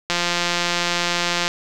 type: click train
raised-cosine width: 0.2 ms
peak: -3 dBFS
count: 241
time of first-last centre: 0.1-1.479 s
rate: 174 Hz
effects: none